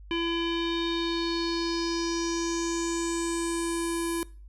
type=tone with low-pass filter sweep; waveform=square; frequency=336.5 Hz; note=E4; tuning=36 cents sharp; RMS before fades=-29 dBFS; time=0.11-4.23 s; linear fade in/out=0 ms; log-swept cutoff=2900 to 11000 Hz; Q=5.1; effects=noise-tail reverb RT60 0.4 s tail -22 dB re dry + added 50 Hz sine -44 dBFS peak until 4.48 s